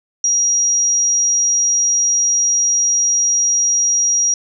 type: tone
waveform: sine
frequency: 5720 Hz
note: F8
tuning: 41 cents sharp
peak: -12 dBFS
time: 0.24-4.34 s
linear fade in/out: 2 ms
effects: none